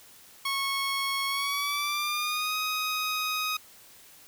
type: tone with pitch glide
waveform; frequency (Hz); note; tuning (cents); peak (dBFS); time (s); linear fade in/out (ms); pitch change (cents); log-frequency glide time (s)
15% pulse; 1099 to 1255.1; C#6 to D#6; -15 to +15; -21; 0.45-3.57; 5; +230; 1.27-2.56
effects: white hiss -53 dBFS RMS until 4.27 s